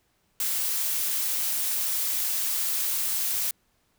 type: noise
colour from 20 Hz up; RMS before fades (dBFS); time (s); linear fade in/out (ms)
blue; -27; 0.4-3.51; 2
effects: pink hiss -69 dBFS RMS until 3.98 s